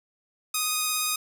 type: tone with vibrato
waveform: 5% pulse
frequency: 1244.5 Hz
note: D#6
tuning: in tune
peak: -13 dBFS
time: 0.54-1.16 s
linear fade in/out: 5 ms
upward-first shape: triangle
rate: 17 Hz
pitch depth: 16 cents each way
effects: none